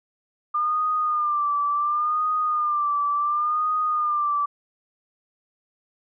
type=tone with vibrato; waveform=sine; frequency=1200 Hz; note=D6; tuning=37 cents sharp; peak=-20 dBFS; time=0.54-4.46 s; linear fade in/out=10 ms; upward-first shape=sine; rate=0.7 Hz; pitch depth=60 cents each way; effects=none